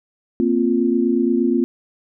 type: chord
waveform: sine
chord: Bb suspended second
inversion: none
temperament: equal with one note detuned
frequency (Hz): 233.1 / 261.6 / 348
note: Bb3 / C4 / F4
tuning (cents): 0 / 0 / -6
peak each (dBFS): -19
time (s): 0.4-1.64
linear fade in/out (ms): 0
effects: none